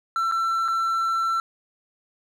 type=tone with dropouts; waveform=triangle; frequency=1343 Hz; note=E6; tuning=32 cents sharp; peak=-19 dBFS; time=0.16-1.4 s; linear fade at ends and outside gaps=1 ms; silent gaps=0.314-0.321 / 0.68-0.684 s; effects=none